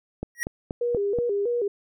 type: click train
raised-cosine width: 2 ms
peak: -16 dBFS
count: 5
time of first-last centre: 0.23-1.187 s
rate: 4.18 Hz
type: tone with exponential growth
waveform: square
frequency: 1902 Hz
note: A#6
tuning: 34 cents sharp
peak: -22 dBFS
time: 0.35-0.43 s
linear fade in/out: 0 ms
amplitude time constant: 17 ms
type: tone with vibrato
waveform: sine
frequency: 440 Hz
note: A4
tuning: in tune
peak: -22 dBFS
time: 0.81-1.68 s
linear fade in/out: 5 ms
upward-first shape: square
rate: 3.1 Hz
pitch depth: 150 cents each way
effects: none